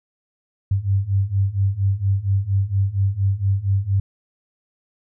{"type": "beating tone pair", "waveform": "sine", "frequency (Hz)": [95.8, 100.1], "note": ["G2", "G2"], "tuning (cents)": [-39, 37], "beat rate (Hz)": 4.3, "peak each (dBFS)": [-21, -19], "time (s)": [0.71, 4], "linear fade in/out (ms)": 5, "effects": []}